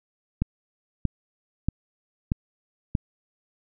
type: click train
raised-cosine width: 5 ms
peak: -10 dBFS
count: 5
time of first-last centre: 0.42-2.952 s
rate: 1.58 Hz
effects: none